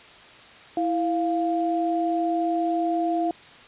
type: tone pair together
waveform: sine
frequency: 329.6 / 698.4 Hz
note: E4 / F5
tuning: 0 / 0 cents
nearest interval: octave + minor second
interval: 1300 cents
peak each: -24 dBFS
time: 0.77-3.31 s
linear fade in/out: 2 ms
effects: white hiss -47 dBFS RMS until 3.67 s + resampled to 8000 Hz